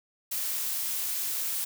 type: noise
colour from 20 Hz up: blue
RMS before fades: -31 dBFS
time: 0.31-1.65 s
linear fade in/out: 10 ms
effects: none